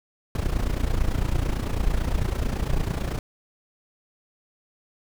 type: noise with amplitude modulation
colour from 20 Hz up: brown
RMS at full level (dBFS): -21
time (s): 0.35-3.19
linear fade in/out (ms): 2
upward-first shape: sine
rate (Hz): 29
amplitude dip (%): 75
effects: none